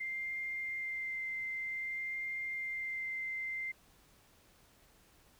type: tone with vibrato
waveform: sine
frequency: 2093 Hz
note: C7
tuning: in tune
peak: -36 dBFS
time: 0-3.72 s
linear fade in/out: 10 ms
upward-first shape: sine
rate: 0.53 Hz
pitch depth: 10 cents each way
effects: pink hiss -65 dBFS RMS until 5.39 s